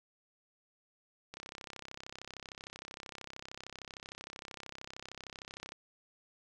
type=click train; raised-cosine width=0.2 ms; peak=-27 dBFS; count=146; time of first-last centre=1.34-5.721 s; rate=33.1 Hz; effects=none